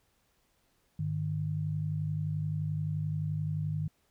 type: tone pair together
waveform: sine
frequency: 101.37 / 152.9 Hz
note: G#2 / D#3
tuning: -41 / -30 cents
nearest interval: perfect fifth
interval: 711 cents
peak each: -35 / -31 dBFS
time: 0.99-3.88 s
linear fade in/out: 5 ms
effects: pink hiss -72 dBFS RMS until 4.1 s